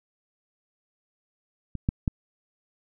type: clicks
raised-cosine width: 5 ms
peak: -20 / -10 / -11 dBFS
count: 3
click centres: 1.753 / 1.889 / 2.078 s
effects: none